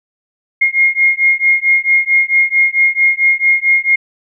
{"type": "beating tone pair", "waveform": "sine", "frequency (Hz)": [2138, 2142.5], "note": ["C7", "C7"], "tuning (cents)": [37, 40], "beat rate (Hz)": 4.5, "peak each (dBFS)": -12, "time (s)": [0.61, 3.96], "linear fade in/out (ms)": 10, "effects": []}